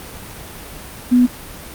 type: tone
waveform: sine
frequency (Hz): 246.9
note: B3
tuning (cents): 0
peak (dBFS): -8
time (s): 1.11-1.27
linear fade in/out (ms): 20
effects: pink hiss -34 dBFS RMS until 1.74 s + Opus 32 kbps